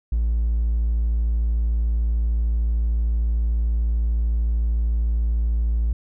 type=tone; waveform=triangle; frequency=56.7 Hz; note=A#1; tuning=47 cents flat; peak=-15 dBFS; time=0.12-5.93 s; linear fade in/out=5 ms; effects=tanh soft clip ceiling -13 dBFS